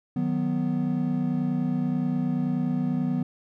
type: chord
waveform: triangle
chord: B major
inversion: first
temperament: equal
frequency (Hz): 155.56 / 185 / 246.9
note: D#3 / F#3 / B3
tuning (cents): 0 / 0 / 0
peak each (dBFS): -27 / -27 / -24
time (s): 0.16-3.23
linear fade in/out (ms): 5
effects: none